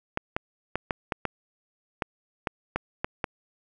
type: clicks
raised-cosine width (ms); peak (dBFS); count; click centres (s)
0.5; -11; 11; 0.174 / 0.365 / 0.756 / 0.908 / 1.122 / 1.253 / 2.022 / 2.472 / 2.76 / 3.045 / 3.242
effects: none